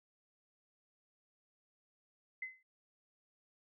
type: tone with exponential decay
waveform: sine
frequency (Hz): 2046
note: C7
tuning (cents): -39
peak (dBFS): -36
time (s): 2.42-2.63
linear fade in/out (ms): 5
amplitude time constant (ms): 45
effects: none